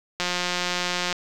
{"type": "click train", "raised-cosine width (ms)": 0.2, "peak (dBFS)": -8, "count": 166, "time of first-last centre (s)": [0.2, 1.127], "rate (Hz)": 178, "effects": ["8-bit"]}